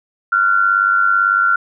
sine tone pair together, 1382 / 1480 Hz, F6 / F#6, -19 / 0 cents, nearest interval minor second, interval 119 cents, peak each -12 / -17 dBFS, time 0.32-1.56 s, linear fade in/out 5 ms, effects none

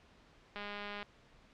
click train, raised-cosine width 0.3 ms, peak -27 dBFS, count 97, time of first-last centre 0.56-1.028 s, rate 205 Hz, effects pink hiss -63 dBFS RMS until 1.53 s + low-pass 4000 Hz 12 dB/octave

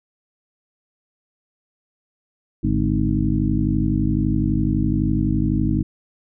harmonic tone with a mistuned harmonic, 51.91 Hz, G#1, in tune, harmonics 1 / 2 / 3 / 4 / 5 / 6, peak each -24 / -24 / -24 / -24 / -24 / -24 dBFS, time 2.63-5.83 s, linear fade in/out 10 ms, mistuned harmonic 3, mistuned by -120 cents, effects none

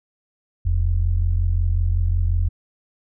sine tone pair together, 40.63 / 86.1 Hz, E1 / F2, -24 / -24 cents, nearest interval octave + minor second, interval 1300 cents, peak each -19 dBFS, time 0.65-2.49 s, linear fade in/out 10 ms, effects none

